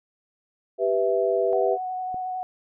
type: chord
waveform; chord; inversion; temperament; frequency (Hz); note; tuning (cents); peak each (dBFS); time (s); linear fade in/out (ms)
sine; E minor; first; equal; 392 / 493.9 / 659.3; G4 / B4 / E5; 0 / 0 / 0; -24; 0.78-1.78; 50
type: tone with vibrato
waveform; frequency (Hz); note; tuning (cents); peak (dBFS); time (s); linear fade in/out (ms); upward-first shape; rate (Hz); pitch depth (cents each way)
sine; 740; F#5; 0; -27; 1.53-2.43; 0; square; 11; 10
type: click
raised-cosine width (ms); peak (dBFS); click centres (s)
2; -27; 2.144
effects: none